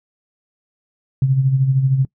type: tone with tremolo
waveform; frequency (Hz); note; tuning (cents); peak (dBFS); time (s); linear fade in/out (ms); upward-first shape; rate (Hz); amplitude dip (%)
sine; 133.5; C3; +35; -10; 1.22-2.05; 2; sine; 13; 55
effects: noise-tail reverb RT60 0.1 s tail -22 dB re dry